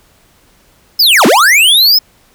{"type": "linear two-way sweep", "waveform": "square", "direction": "down then up", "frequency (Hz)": [5274, 185, 5274], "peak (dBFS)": -5, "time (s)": [0.99, 1.99], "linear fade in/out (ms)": 10, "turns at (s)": 1.26, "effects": ["pink hiss -49 dBFS RMS until 2.34 s"]}